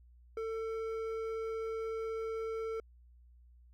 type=tone with hard clipping; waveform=triangle; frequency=447.3 Hz; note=A4; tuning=28 cents sharp; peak=-37 dBFS; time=0.37-2.8 s; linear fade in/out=2 ms; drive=12 dB; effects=added 60 Hz sine -57 dBFS peak until 3.73 s